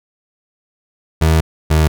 30% pulse tone pair in turn, 80 / 77.99 Hz, D#2 / D#2, +49 / +5 cents, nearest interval unison, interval 44 cents, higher first, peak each -7 dBFS, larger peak neither, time 1.21-1.41 / 1.7-1.88 s, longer first, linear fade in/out 10 ms, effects none

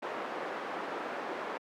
pink band-pass noise, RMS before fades -38 dBFS, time 0.02-1.58 s, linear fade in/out 10 ms, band 380 to 1500 Hz, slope 12 dB/octave, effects high-pass 200 Hz 12 dB/octave

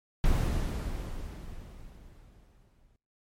brown noise with exponential decay, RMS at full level -24 dBFS, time 0.24-2.96 s, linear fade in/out 0 ms, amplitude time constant 590 ms, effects noise-tail reverb RT60 0.5 s tail -26 dB re dry + MP3 64 kbps

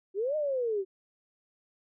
sine linear two-way sweep, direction up then down, 365.2 to 622.3 to 369.5 Hz, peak -27 dBFS, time 0.14-0.85 s, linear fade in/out 50 ms, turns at 0.36 s, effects none

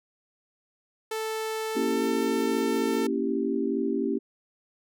sawtooth tone with pitch glide, 440 to 447.2 Hz, A4 to A4, 0 to +28 cents, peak -25 dBFS, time 1.11-3.07 s, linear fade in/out 5 ms, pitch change +28 cents, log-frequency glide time 1.7-2.01 s
sine chord, A# diminished seventh, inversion none, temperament equal, 233.1 / 277.2 / 329.6 / 392 Hz, A#3 / C#4 / E4 / G4, 0 / 0 / 0 / 0 cents, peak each -30 / -29 / -32 / -29 dBFS, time 1.75-4.19 s, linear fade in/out 20 ms
effects none

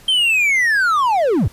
triangle linear sweep, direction down, 3161 to 64 Hz, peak -11 dBFS, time 0.08-1.48 s, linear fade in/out 5 ms, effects pink hiss -46 dBFS RMS until 1.52 s + resampled to 32000 Hz

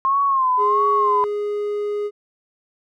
sine tone with vibrato, 1062 Hz, C6, 25 cents sharp, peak -15 dBFS, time 0.05-1.24 s, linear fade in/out 0 ms, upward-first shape sine, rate 1.5 Hz, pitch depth 94 cents each way
triangle tone, 414.2 Hz, G#4, 5 cents flat, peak -19 dBFS, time 0.57-2.11 s, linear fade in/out 50 ms
effects none

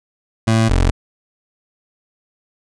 25% pulse tone pair in turn, 112.3 / 44.57 Hz, A2 / F1, +36 / +36 cents, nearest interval octave + major third, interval 1600 cents, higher first, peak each -8 dBFS, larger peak neither, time 0.47-0.69 / 0.69-0.91 s, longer neither, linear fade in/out 10 ms, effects resampled to 22050 Hz

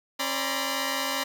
10% pulse tone cluster, 270.5 / 586 / 948 / 1023 Hz, C#4 / D5 / A#5 / C6, -42 / -4 / +29 / -39 cents, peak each -24 dBFS, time 0.19-1.24 s, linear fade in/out 10 ms, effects none

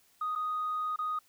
sine tone with dropouts, 1244.5 Hz, D#6, in tune, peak -29 dBFS, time 0.21-1.19 s, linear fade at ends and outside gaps 5 ms, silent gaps 0.353-0.358 / 0.961-0.988 s, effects tanh soft clip ceiling -26 dBFS + white hiss -66 dBFS RMS until 1.28 s

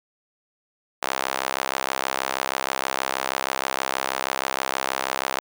sawtooth tone with high-pass filter, 66.3 Hz, C2, 23 cents sharp, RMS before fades -27 dBFS, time 1.02-5.4 s, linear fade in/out 10 ms, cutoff 790 Hz, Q 1.1, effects none

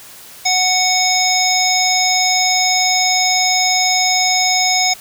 harmonic tone, 740 Hz, F#5, in tune, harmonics 1 / 3 / 5 / 7 / 9, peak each -18 / -19 / -23 / -17 / -18 dBFS, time 0.45-4.94 s, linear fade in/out 10 ms, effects white hiss -38 dBFS RMS until 5 s

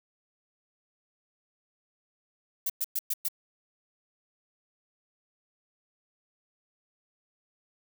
violet noise bursts, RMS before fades -29 dBFS, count 5, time 2.66-3.285 s, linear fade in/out 5 ms, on 37 ms, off 110 ms, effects none

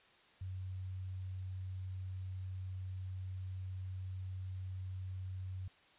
sine tone, 93.4 Hz, F#2, 17 cents sharp, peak -40 dBFS, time 0.41-5.68 s, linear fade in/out 5 ms, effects white hiss -65 dBFS RMS until 5.98 s + resampled to 8000 Hz

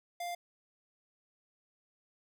square tone, 698.5 Hz, F5, in tune, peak -37 dBFS, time 0.2-0.35 s, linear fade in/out 5 ms, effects none

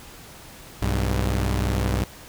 sawtooth tone pair together, 62.9 / 100.36 Hz, B1 / G2, +32 / +41 cents, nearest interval minor sixth, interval 809 cents, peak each -19 / -21 dBFS, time 0.82-2.04 s, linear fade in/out 0 ms, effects pink hiss -44 dBFS RMS until 2.28 s

